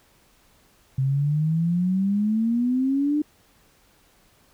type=exponential sweep; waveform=sine; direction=up; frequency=130.81 to 303.2 Hz; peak=-19 dBFS; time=0.98-3.22 s; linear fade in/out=5 ms; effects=pink hiss -59 dBFS RMS until 4.53 s